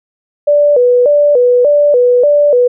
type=tone with vibrato; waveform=sine; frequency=536 Hz; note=C5; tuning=42 cents sharp; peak=-5 dBFS; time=0.47-2.68 s; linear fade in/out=10 ms; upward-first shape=square; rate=1.7 Hz; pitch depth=150 cents each way; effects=none

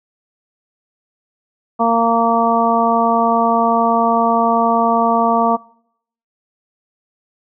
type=harmonic tone; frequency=230.6 Hz; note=A#3; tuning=19 cents flat; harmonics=1 / 2 / 3 / 4 / 5; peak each=-18 / -21 / -16 / -18 / -18 dBFS; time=1.79-5.57 s; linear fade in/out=20 ms; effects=noise-tail reverb RT60 0.7 s tail -24 dB re dry

